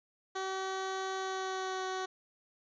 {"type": "tone with pitch glide", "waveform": "15% pulse", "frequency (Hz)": [381, 375.3], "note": ["G4", "F#4"], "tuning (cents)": [-49, 25], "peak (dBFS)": -28, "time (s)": [0.35, 2.06], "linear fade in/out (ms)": 10, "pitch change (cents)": -26, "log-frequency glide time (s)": [1.16, 1.85], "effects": ["resampled to 16000 Hz"]}